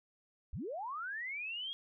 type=linear sweep; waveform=sine; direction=up; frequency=39.89 to 3300 Hz; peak=-38 dBFS; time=0.53-1.73 s; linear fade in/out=0 ms; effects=none